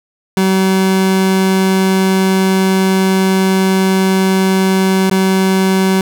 30% pulse tone with dropouts, 190 Hz, F#3, 46 cents sharp, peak -7 dBFS, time 0.37-6.01 s, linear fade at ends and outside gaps 2 ms, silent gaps 5.098-5.112 s, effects none

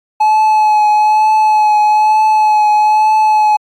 triangle tone with vibrato, 855 Hz, A5, 50 cents flat, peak -5 dBFS, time 0.2-3.57 s, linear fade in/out 10 ms, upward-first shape triangle, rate 1.1 Hz, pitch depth 24 cents each way, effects AAC 64 kbps

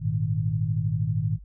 sine chord, Ab suspended second, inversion none, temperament equal, 103.83 / 116.54 / 155.56 Hz, Ab2 / Bb2 / Eb3, 0 / 0 / 0 cents, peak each -27 dBFS, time 0-1.39 s, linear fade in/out 50 ms, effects added 50 Hz sine -42 dBFS peak until 1.44 s

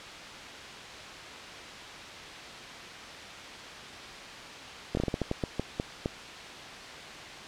slowing click train, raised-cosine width 2 ms, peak -15 dBFS, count 12, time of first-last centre 4.95-6.059 s, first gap 22 ms, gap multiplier 1.28, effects white hiss -42 dBFS RMS until 7.47 s + low-pass 4000 Hz 12 dB/octave

